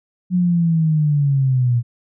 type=linear sweep; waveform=sine; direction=down; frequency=182.6 to 117.2 Hz; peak=-13 dBFS; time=0.3-1.83 s; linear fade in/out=50 ms; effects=none